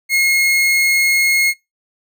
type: tone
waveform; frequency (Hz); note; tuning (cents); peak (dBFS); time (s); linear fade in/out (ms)
40% pulse; 2158; C#7; -47; -11; 0.09-1.54; 50
effects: noise-tail reverb RT60 0.2 s tail -23 dB re dry